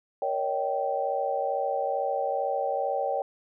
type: chord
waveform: sine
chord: Eb dominant seventh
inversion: second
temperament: just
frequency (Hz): 466.7 / 560 / 622.3 / 777.8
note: Bb4 / Db5 / Eb5 / G5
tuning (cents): +2 / +18 / 0 / -14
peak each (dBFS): -34 / -29 / -34 / -29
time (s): 0.22-3.22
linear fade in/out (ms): 2
effects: none